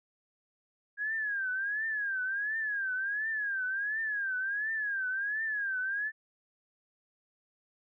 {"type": "tone with vibrato", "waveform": "sine", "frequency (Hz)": 1640, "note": "G#6", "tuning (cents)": -22, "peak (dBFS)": -30, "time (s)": [0.97, 6.12], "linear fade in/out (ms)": 50, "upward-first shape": "triangle", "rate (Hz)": 1.4, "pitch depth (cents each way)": 170, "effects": []}